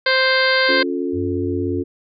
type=harmonic tone; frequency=523.3 Hz; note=C5; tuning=in tune; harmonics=1 / 2 / 3 / 4 / 5 / 6 / 7 / 8 / 9; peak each=-19 / -24 / -18 / -21 / -31 / -28 / -27 / -25 / -25 dBFS; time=0.06-0.83 s; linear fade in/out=5 ms
type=chord; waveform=sine; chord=Db augmented; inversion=none; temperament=equal with one note detuned; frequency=277.2 / 354.1 / 440 Hz; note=Db4 / F4 / A4; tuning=0 / +24 / 0 cents; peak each=-23 / -23 / -27 dBFS; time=0.68-1.84 s; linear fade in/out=20 ms
type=tone; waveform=sine; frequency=94 Hz; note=F#2; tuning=28 cents sharp; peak=-25 dBFS; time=1.12-1.84 s; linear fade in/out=50 ms
effects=none